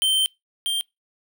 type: tone pair in turn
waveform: square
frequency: 3112 / 3174 Hz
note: G7 / G7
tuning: -13 / +21 cents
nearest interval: unison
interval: 34 cents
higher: second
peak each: -18 / -22 dBFS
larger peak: first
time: 0.02-0.26 / 0.66-0.81 s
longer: first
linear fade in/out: 0 ms
effects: noise-tail reverb RT60 0.2 s tail -25 dB re dry